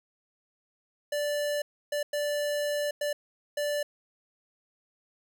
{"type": "tone bursts at uneven times", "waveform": "square", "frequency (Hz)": 585, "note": "D5", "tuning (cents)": -7, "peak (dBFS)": -28, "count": 5, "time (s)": [[1.12, 1.62], [1.92, 2.03], [2.13, 2.91], [3.01, 3.13], [3.57, 3.83]], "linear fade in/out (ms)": 5, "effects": []}